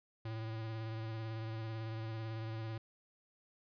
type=tone with vibrato; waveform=square; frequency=111.5 Hz; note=A2; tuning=23 cents sharp; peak=-40 dBFS; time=0.25-2.78 s; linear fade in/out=5 ms; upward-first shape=sine; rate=18 Hz; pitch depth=27 cents each way; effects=resampled to 11025 Hz